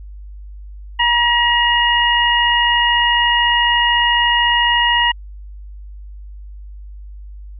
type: harmonic tone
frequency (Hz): 954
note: A#5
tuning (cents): +40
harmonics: 1 / 2 / 3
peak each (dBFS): -16 / -16 / -16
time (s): 0.99-5.12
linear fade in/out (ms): 10
effects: added 50 Hz sine -31 dBFS peak until 7.59 s